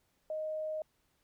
sine tone, 622.3 Hz, D#5, in tune, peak -34 dBFS, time 0.3-0.82 s, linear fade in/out 2 ms, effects pink hiss -75 dBFS RMS until 1.23 s

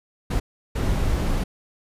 brown noise bursts at uneven times, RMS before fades -22 dBFS, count 2, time 0.3-0.4 / 0.75-1.44 s, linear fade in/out 10 ms, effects resampled to 32000 Hz

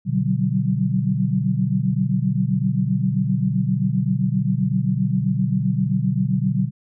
sine chord, G major seventh, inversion first, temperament equal with one note detuned, 123.47 / 146.83 / 185 / 192.63 Hz, B2 / D3 / F#3 / G3, 0 / 0 / 0 / -30 cents, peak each -23 dBFS, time 0.05-6.71 s, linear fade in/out 50 ms, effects none

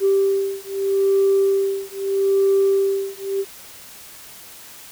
sine beating tone pair, 391.2 / 391.99 Hz, G4 / G4, -4 / 0 cents, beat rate 0.79 Hz, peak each -18 dBFS, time 0-3.45 s, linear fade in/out 50 ms, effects tanh soft clip ceiling -9 dBFS + white hiss -41 dBFS RMS until 4.91 s

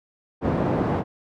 pink band-pass noise, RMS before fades -23 dBFS, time 0.41-1.04 s, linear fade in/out 50 ms, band 120 to 780 Hz, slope 12 dB/octave, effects none

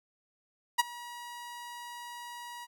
sawtooth tone with ADSR envelope, 960 Hz, B5, 49 cents flat, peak -16 dBFS, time 0.78-2.67 s, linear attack 17 ms, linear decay 21 ms, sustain -22 dB, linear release 36 ms, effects none

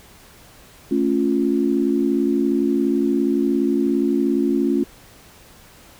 sine chord, A augmented, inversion none, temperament equal, 220 / 277.2 / 349.2 Hz, A3 / C#4 / E#4, 0 / 0 / 0 cents, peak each -22 / -19 / -21 dBFS, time 0.91-4.84 s, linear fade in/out 5 ms, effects pink hiss -47 dBFS RMS until 5.99 s

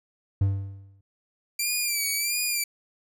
triangle tone with exponential decay, 98 Hz, G2, in tune, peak -15 dBFS, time 0.41-1.01 s, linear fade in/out 5 ms, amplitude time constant 130 ms
10% pulse tone with vibrato, 2349 Hz, D7, in tune, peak -16 dBFS, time 1.59-2.64 s, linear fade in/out 5 ms, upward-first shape sine, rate 1.5 Hz, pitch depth 75 cents each way
effects none

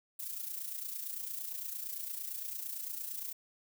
violet noise with amplitude modulation, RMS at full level -38 dBFS, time 0.19-3.33 s, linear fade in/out 10 ms, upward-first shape sine, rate 28.8 Hz, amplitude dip 60%, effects none

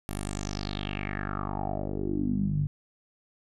10% pulse tone with low-pass filter sweep, 49.94 Hz, G1, 33 cents sharp, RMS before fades -31 dBFS, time 0.09-2.67 s, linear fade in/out 0 ms, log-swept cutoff 12000 to 130 Hz, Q 5.7, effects none

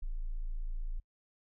sine tone, 27.82 Hz, A0, 20 cents sharp, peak -33 dBFS, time 0.02-1 s, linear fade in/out 10 ms, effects noise-tail reverb RT60 0.1 s tail -26 dB re dry

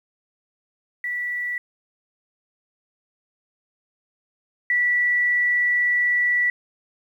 sine tone pair in turn, 1956 / 1956 Hz, B6 / B6, -17 / -17 cents, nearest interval unison, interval 0 cents, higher neither, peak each -24 / -17 dBFS, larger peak second, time 1.04-1.58 / 4.7-6.5 s, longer second, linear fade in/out 2 ms, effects 9-bit

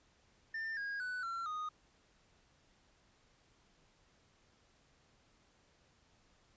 triangle tone with pitch steps, 1794 / 1635.6 / 1491.2 / 1359.6 / 1239.6 Hz, A6 / G#6 / F#6 / F6 / D#6, +33 / -27 / +13 / -47 / -7 cents, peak -36 dBFS, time 0.54-1.69 s, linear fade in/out 5 ms, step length 230 ms, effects pink hiss -70 dBFS RMS until 6.56 s + resampled to 16000 Hz

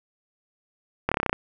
slowing click train, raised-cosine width 0.5 ms, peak -7 dBFS, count 9, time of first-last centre 1.09-1.33 s, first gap 26 ms, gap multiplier 1.04, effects none

